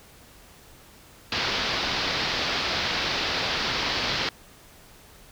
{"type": "low-pass noise", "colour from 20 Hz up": "white", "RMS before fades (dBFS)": -27, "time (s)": [1.32, 4.29], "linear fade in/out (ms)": 2, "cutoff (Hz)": 5000, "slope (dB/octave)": 48, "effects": ["pink hiss -51 dBFS RMS until 5.31 s"]}